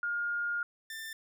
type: tone pair in turn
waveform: sine / sawtooth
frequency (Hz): 1418 / 1784.2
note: F6 / A6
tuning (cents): +26 / +24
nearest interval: major third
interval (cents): 398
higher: second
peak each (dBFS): -30 / -36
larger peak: first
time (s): 0.03-0.63 / 0.9-1.13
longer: first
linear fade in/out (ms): 2
effects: none